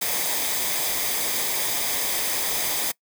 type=noise with comb filter; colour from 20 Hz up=white; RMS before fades=-25 dBFS; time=0.01-2.92 s; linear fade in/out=10 ms; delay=0.71 ms; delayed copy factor=-0.5; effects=noise-tail reverb RT60 0.1 s tail -23 dB re dry